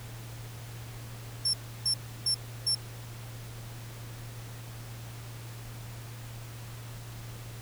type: tone bursts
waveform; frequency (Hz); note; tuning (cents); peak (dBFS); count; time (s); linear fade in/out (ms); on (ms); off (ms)
35% pulse; 5420; E8; +47; -22; 4; 1.45-2.75; 5; 85; 320
effects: added 116 Hz sine -41 dBFS peak until 7.61 s + pink hiss -48 dBFS RMS until 7.61 s